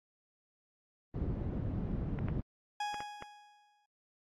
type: low-pass noise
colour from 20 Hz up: white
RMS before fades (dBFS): -36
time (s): 1.14-2.41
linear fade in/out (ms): 5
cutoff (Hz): 170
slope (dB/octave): 12
type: clicks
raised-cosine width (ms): 0.5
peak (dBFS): -28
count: 5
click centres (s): 2.189 / 2.285 / 2.943 / 3.005 / 3.224
type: tone with exponential decay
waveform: 40% pulse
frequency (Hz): 830.6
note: G#5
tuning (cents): 0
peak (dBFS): -32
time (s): 2.8-3.86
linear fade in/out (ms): 5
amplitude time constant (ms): 230
effects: low-pass 6000 Hz 12 dB/octave + AAC 32 kbps

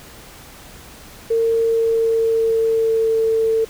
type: tone with pitch glide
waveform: sine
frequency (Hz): 455.9 to 447.6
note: A#4 to A4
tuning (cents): -39 to +30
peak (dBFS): -14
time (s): 1.3-3.65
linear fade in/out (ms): 10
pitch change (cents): -31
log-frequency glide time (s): 1.6-3.22
effects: pink hiss -41 dBFS RMS until 3.69 s

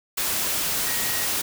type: tone in noise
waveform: sine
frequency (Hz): 1891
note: A#6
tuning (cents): +24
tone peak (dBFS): -34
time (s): 0.86-1.26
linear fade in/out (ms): 10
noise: white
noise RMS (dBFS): -25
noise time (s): 0.17-1.42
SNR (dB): -12
effects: none

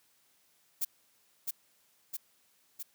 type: noise with echo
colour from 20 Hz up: violet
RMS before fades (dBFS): -31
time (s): 0.81-0.85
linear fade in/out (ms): 10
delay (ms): 660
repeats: 3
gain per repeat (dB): -3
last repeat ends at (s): 2.83
effects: white hiss -69 dBFS RMS until 2.94 s + high-pass 100 Hz 12 dB/octave

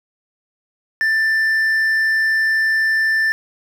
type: tone with hard clipping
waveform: sine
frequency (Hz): 1774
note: A6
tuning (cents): +14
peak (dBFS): -15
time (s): 1.01-3.32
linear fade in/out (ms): 0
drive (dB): 3
effects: none

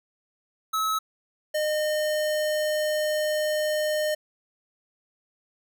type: tone pair in turn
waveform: square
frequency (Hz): 1293 / 610.2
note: E6 / D#5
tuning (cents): -34 / -34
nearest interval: octave + minor second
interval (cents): 1300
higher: first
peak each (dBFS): -24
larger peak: neither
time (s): 0.73-0.99 / 1.54-4.15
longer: second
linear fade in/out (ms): 10
effects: none

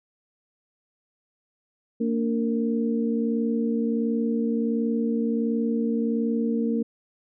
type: tone cluster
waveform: sine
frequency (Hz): 229.2 / 290.6 / 461.7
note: A#3 / D4 / A#4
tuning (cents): -29 / -18 / -17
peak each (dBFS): -23 / -30 / -29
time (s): 2-6.83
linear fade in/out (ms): 10
effects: none

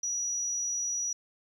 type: tone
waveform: sine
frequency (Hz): 5830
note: F#8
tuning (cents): -26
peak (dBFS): -29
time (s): 0.03-1.13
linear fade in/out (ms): 5
effects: 10-bit

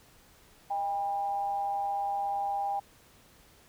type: tone with amplitude modulation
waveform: sine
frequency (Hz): 802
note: G5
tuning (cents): +39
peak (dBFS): -26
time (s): 0.7-2.8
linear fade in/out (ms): 10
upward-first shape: sine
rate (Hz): 179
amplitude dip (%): 50
effects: pink hiss -59 dBFS RMS until 3.68 s

